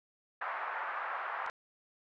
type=band-pass noise; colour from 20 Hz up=pink; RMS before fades=-38 dBFS; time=0.41-1.5 s; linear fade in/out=5 ms; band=790 to 1700 Hz; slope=24 dB/octave
type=clicks; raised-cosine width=0.2 ms; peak=-32 dBFS; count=2; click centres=1.463 / 1.499 s
effects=none